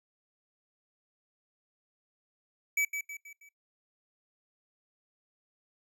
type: tone with echo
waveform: square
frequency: 2290 Hz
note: D7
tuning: 44 cents flat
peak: -26 dBFS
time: 2.77-2.85 s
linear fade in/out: 5 ms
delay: 160 ms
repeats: 4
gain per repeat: -7 dB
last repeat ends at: 3.49 s
effects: noise-tail reverb RT60 0.2 s tail -25 dB re dry